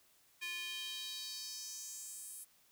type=tone with high-pass filter sweep; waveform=square; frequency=349.2 Hz; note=F4; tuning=in tune; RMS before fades=-45 dBFS; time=0.41-2.45 s; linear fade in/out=20 ms; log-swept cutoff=2300 to 10000 Hz; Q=3.2; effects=white hiss -69 dBFS RMS until 2.71 s